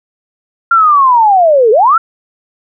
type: linear two-way sweep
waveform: sine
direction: down then up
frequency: 1393 to 415.3 to 1393 Hz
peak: -4 dBFS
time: 0.71-1.98 s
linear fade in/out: 5 ms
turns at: 1.71 s
effects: none